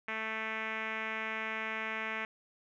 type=tone with low-pass filter; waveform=5% pulse; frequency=220 Hz; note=A3; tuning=in tune; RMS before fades=-37 dBFS; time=0.08-2.25 s; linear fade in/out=2 ms; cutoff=2200 Hz; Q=2.8; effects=none